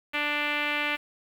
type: tone with low-pass filter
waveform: 5% pulse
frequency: 294.4 Hz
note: D4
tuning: 4 cents sharp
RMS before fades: -28 dBFS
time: 0.13-0.97 s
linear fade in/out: 20 ms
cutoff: 2500 Hz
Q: 2.6
effects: 8-bit